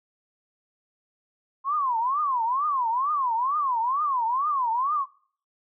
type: tone with vibrato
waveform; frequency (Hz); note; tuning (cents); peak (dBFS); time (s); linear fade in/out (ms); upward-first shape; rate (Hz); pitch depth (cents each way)
sine; 1046.5; C6; 0; -22; 1.64-5.06; 50; triangle; 2.2; 300
effects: noise-tail reverb RT60 0.5 s tail -21 dB re dry